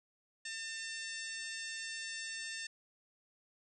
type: harmonic tone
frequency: 899 Hz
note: A5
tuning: 37 cents sharp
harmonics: 2 / 3 / 4 / 5 / 6 / 7 / 8 / 9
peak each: -44 / -48 / -50 / -51 / -49 / -53 / -53 / -51 dBFS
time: 0.45-2.67 s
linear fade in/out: 5 ms
effects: none